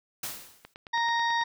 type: noise with exponential decay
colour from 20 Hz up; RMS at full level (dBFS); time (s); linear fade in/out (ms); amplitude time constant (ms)
white; -32; 0.23-0.74; 5; 110
type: click train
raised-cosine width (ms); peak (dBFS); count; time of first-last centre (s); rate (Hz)
0.3; -27; 8; 0.65-1.413; 9.17
type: harmonic tone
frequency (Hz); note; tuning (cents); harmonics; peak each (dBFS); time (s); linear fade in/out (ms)
932.3; A#5; 0; 1 / 2 / 4 / 5 / 6; -26 / -29 / -34 / -44 / -43; 0.93-1.44; 10
effects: none